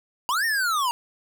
square linear two-way sweep, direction up then down, 923 to 1864.7 to 923 Hz, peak -22 dBFS, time 0.29-0.91 s, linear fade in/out 0 ms, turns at 0.45 s, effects none

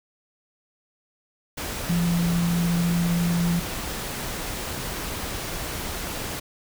sine tone in noise, 171.7 Hz, F3, 29 cents flat, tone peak -20 dBFS, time 1.89-3.6 s, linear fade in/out 10 ms, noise pink, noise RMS -31 dBFS, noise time 1.57-6.4 s, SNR +8 dB, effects none

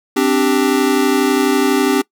square chord, C suspended second, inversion none, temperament equal, 261.6 / 293.7 / 392 Hz, C4 / D4 / G4, 0 / 0 / 0 cents, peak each -17 dBFS, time 0.16-2.02 s, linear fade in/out 10 ms, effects noise-tail reverb RT60 0.1 s tail -22 dB re dry

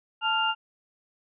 sine tone cluster, 881 / 1388 / 2802 Hz, A5 / F6 / F7, +2 / -11 / +5 cents, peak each -27 dBFS, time 0.21-0.55 s, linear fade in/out 50 ms, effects none

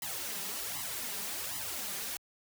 white noise with flanger, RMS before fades -38 dBFS, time 0.02-2.17 s, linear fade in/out 2 ms, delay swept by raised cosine 0.99 to 5.09 ms, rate 1.3 Hz, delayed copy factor +1, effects high-pass 60 Hz 12 dB/octave

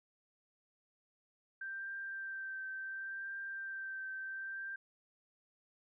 sine tone with vibrato, 1568 Hz, G6, in tune, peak -40 dBFS, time 1.61-4.76 s, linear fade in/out 5 ms, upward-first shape triangle, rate 0.7 Hz, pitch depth 20 cents each way, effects none

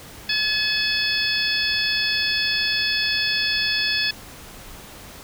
harmonic tone with a mistuned harmonic, 856 Hz, A5, 48 cents flat, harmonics 2 / 3 / 4 / 5 / 6, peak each -26 / -26 / -26 / -26 / -26 dBFS, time 0.29-4.11 s, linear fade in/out 5 ms, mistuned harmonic 5, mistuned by +61 cents, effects pink hiss -41 dBFS RMS until 5.23 s

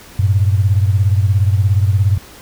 sine beating tone pair, 95.8 / 112.8 Hz, G2 / A2, -39 / +44 cents, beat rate 17 Hz, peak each -11 / -16 dBFS, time 0.19-2.18 s, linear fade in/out 5 ms, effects pink hiss -39 dBFS RMS until 2.41 s

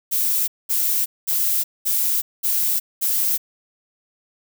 violet noise bursts, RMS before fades -20 dBFS, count 6, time 0.11-3.38 s, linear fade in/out 20 ms, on 370 ms, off 210 ms, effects none

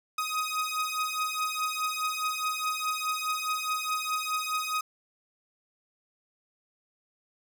sawtooth beating tone pair, 1253 / 1257.8 Hz, D#6 / D#6, +12 / +18 cents, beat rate 4.8 Hz, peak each -28 dBFS, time 0.18-4.81 s, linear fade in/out 5 ms, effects none

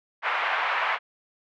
pink band-pass noise, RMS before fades -26 dBFS, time 0.22-0.99 s, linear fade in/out 50 ms, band 780 to 2500 Hz, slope 24 dB/octave, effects none

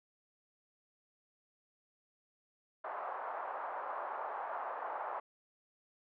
pink band-pass noise, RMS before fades -41 dBFS, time 2.84-5.2 s, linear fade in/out 5 ms, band 680 to 1200 Hz, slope 24 dB/octave, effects none

